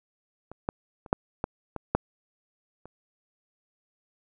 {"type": "clicks", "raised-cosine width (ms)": 1, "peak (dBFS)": [-27, -13, -30, -7, -13, -19, -7, -30], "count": 8, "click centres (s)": [0.516, 0.689, 1.062, 1.129, 1.441, 1.763, 1.95, 2.856], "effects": []}